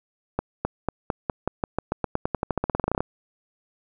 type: accelerating click train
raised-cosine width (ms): 1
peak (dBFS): -9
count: 26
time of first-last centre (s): 0.39-3.006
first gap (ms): 260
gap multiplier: 0.91
effects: none